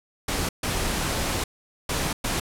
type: noise bursts at uneven times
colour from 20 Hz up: pink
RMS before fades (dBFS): -26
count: 4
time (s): 0.28-0.49 / 0.63-1.44 / 1.89-2.13 / 2.24-2.4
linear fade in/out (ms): 5
effects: low-pass 12000 Hz 12 dB/octave